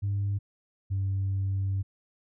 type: tone pair in turn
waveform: sine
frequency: 100.2 / 97.01 Hz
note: G2 / G2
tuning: +38 / -18 cents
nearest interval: minor second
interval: 56 cents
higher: first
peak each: -24 dBFS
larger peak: neither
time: 0.02-0.39 / 0.9-1.83 s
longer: second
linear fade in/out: 20 ms
effects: tanh soft clip ceiling -23 dBFS

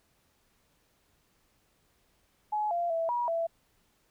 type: tone with pitch steps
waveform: sine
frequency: 846 / 691 / 660 / 962 / 666 Hz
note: G#5 / F5 / E5 / B5 / E5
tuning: +32 / -19 / +2 / -46 / +18 cents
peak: -27 dBFS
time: 2.52-3.47 s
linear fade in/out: 10 ms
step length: 190 ms
effects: pink hiss -70 dBFS RMS until 4.1 s

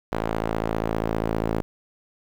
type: tone with band-pass filter sweep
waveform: sawtooth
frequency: 55 Hz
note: A1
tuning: in tune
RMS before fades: -26 dBFS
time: 0.12-1.62 s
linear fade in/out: 0 ms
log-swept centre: 710 to 430 Hz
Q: 0.73
effects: 7-bit

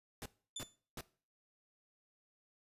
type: noise bursts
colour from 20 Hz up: pink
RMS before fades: -45 dBFS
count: 3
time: 0.22-1.008 s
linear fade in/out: 0 ms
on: 36 ms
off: 340 ms
type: tone with exponential decay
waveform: 25% pulse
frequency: 3518 Hz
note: A7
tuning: 1 cent flat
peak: -35 dBFS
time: 0.56-0.76 s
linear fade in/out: 5 ms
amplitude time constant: 43 ms
effects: noise-tail reverb RT60 0.4 s tail -19 dB re dry + resampled to 32000 Hz

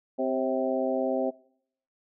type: harmonic tone with a mistuned harmonic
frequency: 130 Hz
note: C3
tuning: 11 cents flat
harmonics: 2 / 3 / 4 / 5 / 6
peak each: -30 / -33 / -29 / -31 / -36 dBFS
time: 0.18-1.31 s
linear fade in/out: 20 ms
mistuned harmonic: 4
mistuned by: +43 cents
effects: noise-tail reverb RT60 0.7 s tail -23 dB re dry

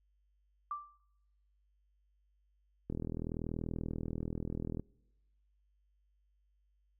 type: tone with exponential decay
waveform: sine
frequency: 1174.7 Hz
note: D6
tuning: in tune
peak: -33 dBFS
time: 0.71-1 s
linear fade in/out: 2 ms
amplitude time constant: 61 ms
type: click train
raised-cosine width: 3 ms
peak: -25 dBFS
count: 78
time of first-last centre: 2.9-4.797 s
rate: 40.6 Hz
effects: noise-tail reverb RT60 1.0 s tail -26 dB re dry + added 50 Hz sine -70 dBFS peak until 6.99 s

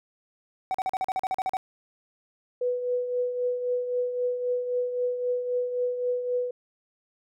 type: tone bursts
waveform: triangle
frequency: 756 Hz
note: F#5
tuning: 37 cents sharp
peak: -22 dBFS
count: 12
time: 0.71-1.569 s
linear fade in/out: 0 ms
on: 34 ms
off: 41 ms
type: tone with tremolo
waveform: sine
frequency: 493.9 Hz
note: B4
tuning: in tune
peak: -22 dBFS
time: 2.61-6.51 s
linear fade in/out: 5 ms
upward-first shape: triangle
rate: 3.8 Hz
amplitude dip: 60%
effects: none

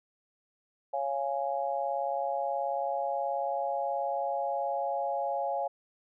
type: chord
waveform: sine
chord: Db major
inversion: none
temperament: just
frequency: 554.4 / 693 / 831.5 Hz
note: Db5 / F5 / Ab5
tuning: 0 / -14 / +2 cents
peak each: -33 dBFS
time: 0.93-5.68 s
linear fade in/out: 10 ms
effects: none

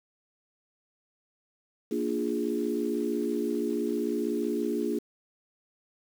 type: chord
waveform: sine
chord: Bb dominant seventh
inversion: none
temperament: equal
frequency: 233.1 / 293.7 / 349.2 / 415.3 Hz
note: Bb3 / D4 / F4 / Ab4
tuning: 0 / 0 / 0 / 0 cents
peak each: -32 dBFS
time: 1.91-4.99 s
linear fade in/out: 5 ms
effects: 8-bit

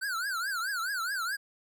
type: tone with vibrato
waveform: square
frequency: 1480 Hz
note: F#6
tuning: in tune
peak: -31 dBFS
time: 0.01-1.37 s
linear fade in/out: 20 ms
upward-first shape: triangle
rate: 4.7 Hz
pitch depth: 230 cents each way
effects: none

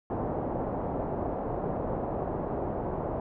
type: low-pass noise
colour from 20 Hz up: white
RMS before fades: -32 dBFS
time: 0.1-3.2 s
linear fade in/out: 2 ms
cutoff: 770 Hz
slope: 24 dB/octave
effects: none

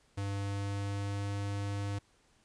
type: tone with pitch glide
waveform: square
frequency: 99.7 to 100.68 Hz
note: G2 to G2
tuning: +30 to +47 cents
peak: -34 dBFS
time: 0.17-1.99 s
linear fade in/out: 10 ms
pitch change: +17 cents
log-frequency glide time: 0.32-1.36 s
effects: pink hiss -68 dBFS RMS until 2.44 s + resampled to 22050 Hz

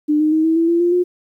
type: tone with pitch steps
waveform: sine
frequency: 300 / 307.5 / 315.3 / 323.2 / 331.3 / 339.7 / 348.2 / 357 Hz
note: D4 / D#4 / D#4 / E4 / E4 / F4 / F4 / F4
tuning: +37 / -20 / +23 / -34 / +9 / -48 / -5 / +38 cents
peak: -12 dBFS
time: 0.08-1.04 s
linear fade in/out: 20 ms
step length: 120 ms
effects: 9-bit

